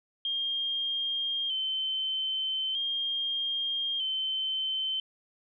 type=tone with vibrato; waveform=sine; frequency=3147 Hz; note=G7; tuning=6 cents sharp; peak=-28 dBFS; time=0.25-5 s; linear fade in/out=2 ms; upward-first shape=square; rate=0.4 Hz; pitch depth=38 cents each way; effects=none